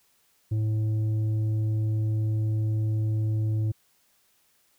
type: tone with tanh clipping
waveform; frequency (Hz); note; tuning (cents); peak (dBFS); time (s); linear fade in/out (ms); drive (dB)
sine; 108.5; A2; -24; -24; 0.51-3.72; 10; 6
effects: white hiss -66 dBFS RMS until 4.78 s